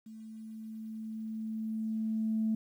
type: tone with level ramp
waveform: sine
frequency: 220 Hz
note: A3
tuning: in tune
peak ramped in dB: -45 to -26 dBFS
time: 0.06-2.55 s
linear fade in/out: 5 ms
effects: tanh soft clip ceiling -22 dBFS + 11-bit